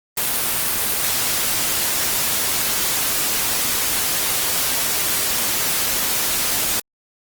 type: noise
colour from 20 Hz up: white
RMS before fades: -20 dBFS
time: 0.17-6.8 s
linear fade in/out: 5 ms
effects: Opus 24 kbps

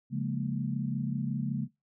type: chord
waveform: sine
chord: Bb minor seventh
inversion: first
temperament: equal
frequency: 138.59 / 174.61 / 207.7 / 233.1 Hz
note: Db3 / F3 / Ab3 / Bb3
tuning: 0 / 0 / 0 / 0 cents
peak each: -32 / -38 / -35 / -35 dBFS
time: 0.1-1.68 s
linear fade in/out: 50 ms
effects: noise-tail reverb RT60 0.2 s tail -19 dB re dry

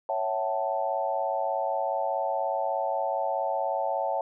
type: chord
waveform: sine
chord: F# minor seventh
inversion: second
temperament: equal with one note detuned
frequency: 554.4 / 659.3 / 756 / 880 Hz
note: C#5 / E5 / F#5 / A5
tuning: 0 / 0 / +37 / 0 cents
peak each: -31 dBFS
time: 0.09-4.21 s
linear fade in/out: 2 ms
effects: none

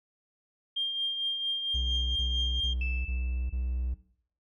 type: tone with tremolo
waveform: sine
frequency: 3200 Hz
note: G7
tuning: 35 cents sharp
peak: -25 dBFS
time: 0.76-2.74 s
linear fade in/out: 10 ms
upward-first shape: triangle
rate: 4.4 Hz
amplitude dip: 55%
type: tone bursts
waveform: triangle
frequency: 62.3 Hz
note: B1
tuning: 16 cents sharp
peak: -26 dBFS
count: 5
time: 1.74-3.944 s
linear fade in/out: 10 ms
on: 420 ms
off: 26 ms
type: tone with exponential decay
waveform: sine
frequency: 2637 Hz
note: E7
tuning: in tune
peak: -32 dBFS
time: 2.81-3.92 s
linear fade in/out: 2 ms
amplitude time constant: 240 ms
effects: noise-tail reverb RT60 0.6 s tail -17 dB re dry + tanh soft clip ceiling -19 dBFS

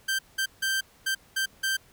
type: tone bursts at uneven times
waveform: sawtooth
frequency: 1566 Hz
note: G6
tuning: 2 cents flat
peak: -21 dBFS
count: 6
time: 0.08-0.19 / 0.38-0.46 / 0.62-0.81 / 1.06-1.15 / 1.36-1.46 / 1.63-1.77 s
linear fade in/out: 10 ms
effects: pink hiss -58 dBFS RMS until 1.92 s

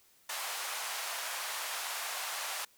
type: band-pass noise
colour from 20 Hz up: pink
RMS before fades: -38 dBFS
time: 0.29-2.65 s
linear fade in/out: 5 ms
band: 730 to 15000 Hz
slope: 24 dB/octave
effects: white hiss -65 dBFS RMS until 2.77 s

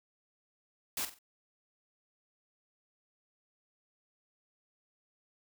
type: noise with echo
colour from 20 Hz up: white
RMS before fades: -35 dBFS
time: 0.97-1.05 s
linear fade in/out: 2 ms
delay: 46 ms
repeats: 3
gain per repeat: -10 dB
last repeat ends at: 1.188 s
effects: none

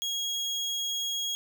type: tone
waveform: 30% pulse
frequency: 3297 Hz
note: G#7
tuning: 13 cents flat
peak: -26 dBFS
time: 0.02-1.35 s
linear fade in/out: 0 ms
effects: none

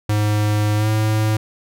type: tone with pitch glide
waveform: square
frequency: 105.3 to 108.32 Hz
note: G#2 to A2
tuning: +24 to -27 cents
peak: -16 dBFS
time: 0.09-1.37 s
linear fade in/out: 5 ms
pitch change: +49 cents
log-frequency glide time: 0.76-0.88 s
effects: none

